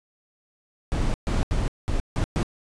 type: noise bursts at uneven times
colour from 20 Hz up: brown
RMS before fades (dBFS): -23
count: 6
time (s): 0.92-1.14 / 1.27-1.43 / 1.51-1.68 / 1.88-2 / 2.16-2.24 / 2.36-2.43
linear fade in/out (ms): 0
effects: resampled to 22050 Hz